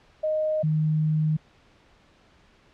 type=tone pair in turn; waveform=sine; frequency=620 / 155 Hz; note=D#5 / D#3; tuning=-6 / -6 cents; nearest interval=2 octaves; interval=2400 cents; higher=first; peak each=-22 / -20 dBFS; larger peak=second; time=0.23-0.63 / 0.63-1.37 s; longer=second; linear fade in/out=10 ms; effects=pink hiss -58 dBFS RMS until 2.73 s + low-pass 4000 Hz 12 dB/octave